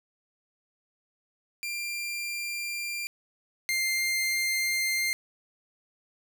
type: tone pair in turn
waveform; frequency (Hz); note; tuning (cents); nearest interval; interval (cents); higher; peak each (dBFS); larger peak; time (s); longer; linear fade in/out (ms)
sawtooth; 2380 / 2101; D7 / C7; +22 / +7; major second; 215; first; -28 / -22; second; 1.63-3.07 / 3.69-5.13; neither; 0
effects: none